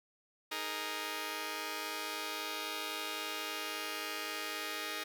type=chord; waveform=5% pulse; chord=D# suspended fourth; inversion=none; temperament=just; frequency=311.1 / 414.8 / 466.7 Hz; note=D#4 / G#4 / A#4; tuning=0 / -2 / +2 cents; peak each=-31 dBFS; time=0.51-5.04 s; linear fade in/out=10 ms; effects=none